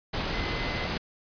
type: tone in noise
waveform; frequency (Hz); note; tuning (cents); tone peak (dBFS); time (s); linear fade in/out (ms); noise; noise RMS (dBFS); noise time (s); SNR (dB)
sine; 2042; C7; -43; -37; 0.33-0.87; 10; pink; -30; 0.13-0.98; -10
effects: resampled to 11025 Hz